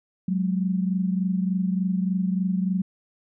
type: tone pair together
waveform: sine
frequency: 184.31 / 207.7 Hz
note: F#3 / G#3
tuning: -6 / 0 cents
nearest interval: major second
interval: 206 cents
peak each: -22 / -28 dBFS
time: 0.28-2.82 s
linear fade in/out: 5 ms
effects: none